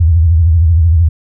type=tone with vibrato; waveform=sine; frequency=82.41 Hz; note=E2; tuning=in tune; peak=-5 dBFS; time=0-1.09 s; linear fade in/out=10 ms; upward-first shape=sine; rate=13 Hz; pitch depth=130 cents each way; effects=none